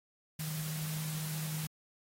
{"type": "tone in noise", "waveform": "sine", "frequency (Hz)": 155.9, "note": "D#3", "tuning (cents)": 4, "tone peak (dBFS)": -36, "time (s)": [0.39, 1.67], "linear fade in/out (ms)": 5, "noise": "white", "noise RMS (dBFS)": -43, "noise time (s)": [0.39, 1.67], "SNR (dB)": 4, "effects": ["AAC 48 kbps"]}